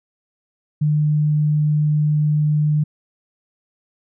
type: tone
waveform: sine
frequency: 150.6 Hz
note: D3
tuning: 44 cents sharp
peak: -14 dBFS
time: 0.81-2.84 s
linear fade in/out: 10 ms
effects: none